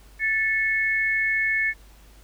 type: tone pair together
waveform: sine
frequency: 1760 / 2194 Hz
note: A6 / C#7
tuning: 0 / -18 cents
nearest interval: major third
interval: 382 cents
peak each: -23 / -23 dBFS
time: 0.19-1.74 s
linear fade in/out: 50 ms
effects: added 50 Hz sine -48 dBFS peak until 2.23 s + pink hiss -55 dBFS RMS until 2.23 s